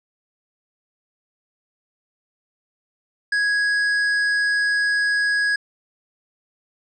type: tone with hard clipping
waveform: sine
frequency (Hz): 1661.2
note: G#6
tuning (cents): 0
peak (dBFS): -19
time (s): 3.32-5.56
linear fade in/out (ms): 5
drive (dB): 7
effects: resampled to 24000 Hz